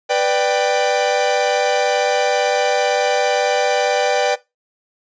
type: chord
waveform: 45% pulse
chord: G major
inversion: first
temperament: equal with one note detuned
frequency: 493.9 / 591.8 / 784 Hz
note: B4 / D5 / G5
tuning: 0 / +13 / 0 cents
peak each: -19 dBFS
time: 0.09-4.36 s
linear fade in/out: 20 ms
effects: noise-tail reverb RT60 0.2 s tail -17 dB re dry + resampled to 16000 Hz